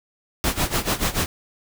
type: noise with tremolo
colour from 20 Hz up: pink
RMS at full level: -20 dBFS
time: 0.44-1.26 s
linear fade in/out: 0 ms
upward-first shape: sine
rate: 6.9 Hz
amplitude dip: 85%
effects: none